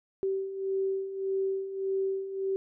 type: beating tone pair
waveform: sine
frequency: 385 / 386.7 Hz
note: G4 / G4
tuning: -31 / -24 cents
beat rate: 1.7 Hz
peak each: -35 / -29 dBFS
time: 0.23-2.56 s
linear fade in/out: 0 ms
effects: none